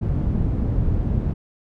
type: low-pass noise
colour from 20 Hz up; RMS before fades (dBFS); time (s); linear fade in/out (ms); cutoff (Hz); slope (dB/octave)
white; -21; 0.01-1.34; 20; 130; 12
effects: none